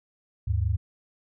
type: tone pair together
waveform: sine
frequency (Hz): 76.9 / 102.23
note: D#2 / G#2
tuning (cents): -20 / -27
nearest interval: perfect fourth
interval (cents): 493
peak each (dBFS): -25 / -25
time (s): 0.47-0.77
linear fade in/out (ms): 10
effects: none